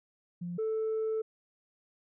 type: tone pair in turn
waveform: sine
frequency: 174.61 / 440 Hz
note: F3 / A4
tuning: 0 / 0 cents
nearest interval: octave + major third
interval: 1600 cents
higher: second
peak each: -34 / -27 dBFS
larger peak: second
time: 0.41-0.58 / 0.58-1.22 s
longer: second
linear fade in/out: 10 ms
effects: tanh soft clip ceiling -27 dBFS